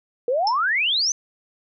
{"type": "exponential sweep", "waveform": "sine", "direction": "up", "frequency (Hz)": [466.2, 6300], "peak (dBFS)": -18, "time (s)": [0.28, 1.12], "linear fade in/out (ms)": 2}
{"type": "tone with exponential decay", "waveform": "sine", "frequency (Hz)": 5320, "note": "E8", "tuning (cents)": 15, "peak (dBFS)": -19, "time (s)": [0.47, 0.58], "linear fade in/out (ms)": 1, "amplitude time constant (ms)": 23}
{"effects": []}